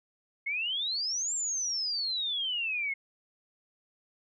sine exponential two-way sweep, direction up then down, 2140 to 7520 to 2140 Hz, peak -29 dBFS, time 0.46-2.94 s, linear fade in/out 10 ms, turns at 1.34 s, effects none

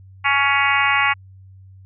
harmonic tone, 279.4 Hz, C#4, 14 cents sharp, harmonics 3 / 4 / 5 / 6 / 7 / 8 / 9 / 10, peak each -23 / -21 / -24 / -26 / -21 / -21 / -25 / -26 dBFS, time 0.24-1.14 s, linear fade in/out 20 ms, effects added 95 Hz sine -41 dBFS peak until 1.85 s

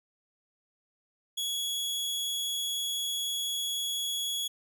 sawtooth tone, 3354 Hz, G#7, 16 cents sharp, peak -27 dBFS, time 1.37-4.48 s, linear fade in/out 10 ms, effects none

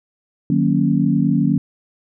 sine chord, D# minor seventh, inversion none, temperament equal with one note detuned, 153.42 / 185 / 233.1 / 277.2 Hz, D#3 / F#3 / A#3 / C#4, -24 / 0 / 0 / 0 cents, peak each -19 dBFS, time 0.5-1.58 s, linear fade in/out 2 ms, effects none

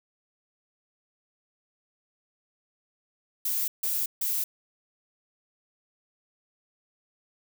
violet noise bursts, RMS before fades -28 dBFS, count 3, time 3.45-4.44 s, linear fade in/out 5 ms, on 230 ms, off 150 ms, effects none

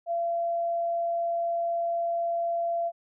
sine tone, 681 Hz, F5, 44 cents flat, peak -25 dBFS, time 0.06-2.92 s, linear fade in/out 50 ms, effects none

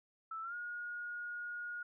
sine tone with pitch glide, 1318.5 to 1437.8 Hz, E6 to F6, 0 to +50 cents, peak -40 dBFS, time 0.31-1.83 s, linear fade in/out 5 ms, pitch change +150 cents, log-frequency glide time 0.42-0.55 s, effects none

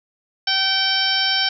harmonic tone with a mistuned harmonic, 770 Hz, G5, 31 cents flat, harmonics 1 / 2 / 3 / 4 / 5 / 6 / 7, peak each -28 / -24 / -28 / -22 / -27 / -25 / -22 dBFS, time 0.47-1.49 s, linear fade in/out 5 ms, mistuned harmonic 4, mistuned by +15 cents, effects none

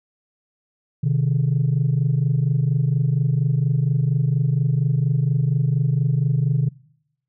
sine tone pair together, 128.24 / 152.5 Hz, C3 / D#3, -34 / -34 cents, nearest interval minor third, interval 300 cents, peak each -18 dBFS, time 1.03-6.69 s, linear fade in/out 10 ms, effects noise-tail reverb RT60 0.8 s tail -25 dB re dry + tanh soft clip ceiling -12 dBFS

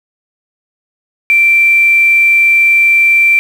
sine tone with quantisation, 2349 Hz, D7, in tune, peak -5 dBFS, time 1.3-3.39 s, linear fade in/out 0 ms, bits 5, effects none

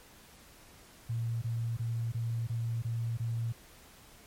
sine tone bursts, 115.9 Hz, A#2, 10 cents flat, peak -30 dBFS, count 7, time 1.09-3.526 s, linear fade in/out 10 ms, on 330 ms, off 21 ms, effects pink hiss -56 dBFS RMS until 4.26 s + MP3 64 kbps

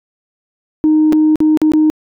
sine tone with dropouts, 309.3 Hz, D#4, 10 cents flat, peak -6 dBFS, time 0.84-1.9 s, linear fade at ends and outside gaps 0 ms, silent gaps 1.124-1.13 / 1.357-1.404 / 1.573-1.617 / 1.719-1.736 s, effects tanh soft clip ceiling -4 dBFS

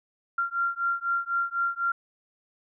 sine beating tone pair, 1380 / 1384 Hz, F6 / F6, -21 / -16 cents, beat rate 4 Hz, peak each -28 dBFS, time 0.38-1.92 s, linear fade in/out 5 ms, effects none

